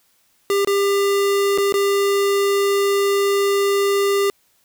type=tone with dropouts; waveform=square; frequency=399.2 Hz; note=G4; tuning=32 cents sharp; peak=-16 dBFS; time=0.5-4.3 s; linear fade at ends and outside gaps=1 ms; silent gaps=0.648-0.673 / 1.577-1.583 / 1.724-1.74 s; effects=white hiss -61 dBFS RMS until 4.64 s